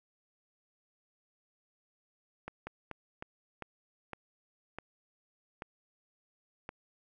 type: slowing click train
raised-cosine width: 0.5 ms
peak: -25 dBFS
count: 9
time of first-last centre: 2.48-6.691 s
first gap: 190 ms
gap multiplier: 1.28
effects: none